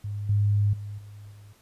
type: tone with level steps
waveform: sine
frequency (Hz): 102.7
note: G#2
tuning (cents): -19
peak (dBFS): -29 / -19 / -33 / -41 / -45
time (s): 0.04-1.53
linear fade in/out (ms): 5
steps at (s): 0.29 / 0.73 / 0.98 / 1.31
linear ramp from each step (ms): 5
effects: pink hiss -60 dBFS RMS until 1.61 s + resampled to 32000 Hz